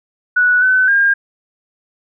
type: tone with pitch steps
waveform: sine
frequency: 1474 / 1514 / 1611 Hz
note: F#6 / F#6 / G6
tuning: -7 / +39 / +47 cents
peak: -9 dBFS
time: 0.36-1.14 s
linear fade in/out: 10 ms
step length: 260 ms
effects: none